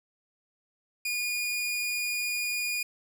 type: tone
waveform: sawtooth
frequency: 2441 Hz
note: D#7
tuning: 34 cents flat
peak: -25 dBFS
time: 1.05-2.83 s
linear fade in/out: 5 ms
effects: none